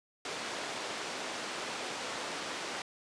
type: band-pass noise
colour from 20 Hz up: pink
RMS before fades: -39 dBFS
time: 0.25-2.82 s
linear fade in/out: 2 ms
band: 370 to 6300 Hz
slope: 12 dB/octave
effects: resampled to 22050 Hz